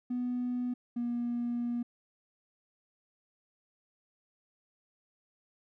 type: tone pair in turn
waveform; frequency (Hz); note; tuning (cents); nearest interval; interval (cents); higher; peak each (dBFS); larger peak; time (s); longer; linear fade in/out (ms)
triangle; 246.9 / 239.3; B3 / A#3; 0 / +46; minor second; 54; first; -27; neither; 0.1-0.74 / 0.96-1.83; second; 10
effects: tanh soft clip ceiling -27 dBFS